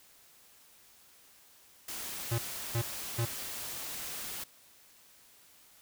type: noise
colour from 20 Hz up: white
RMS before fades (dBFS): -40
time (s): 1.88-4.44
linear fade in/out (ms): 5
type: tone bursts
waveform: square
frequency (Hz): 116.54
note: A#2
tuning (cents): 0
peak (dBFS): -29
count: 3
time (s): 2.31-3.255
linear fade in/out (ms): 10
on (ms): 75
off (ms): 360
effects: white hiss -60 dBFS RMS until 5.81 s